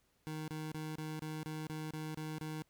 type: tone bursts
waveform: 25% pulse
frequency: 155.56 Hz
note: D#3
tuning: in tune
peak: -36 dBFS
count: 10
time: 0.27-2.622 s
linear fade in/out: 0 ms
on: 210 ms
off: 28 ms
effects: pink hiss -75 dBFS RMS until 2.69 s